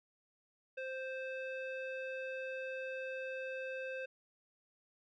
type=tone with low-pass filter; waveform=square; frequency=523.3 Hz; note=C5; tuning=in tune; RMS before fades=-42 dBFS; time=0.77-4.06 s; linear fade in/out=10 ms; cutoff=2300 Hz; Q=4.1; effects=none